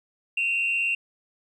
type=tone pair together; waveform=sine; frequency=2530 / 2748 Hz; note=D#7 / F7; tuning=+28 / -29 cents; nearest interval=minor second; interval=143 cents; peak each=-29 / -22 dBFS; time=0.37-0.95 s; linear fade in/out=5 ms; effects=tanh soft clip ceiling -16 dBFS + 10-bit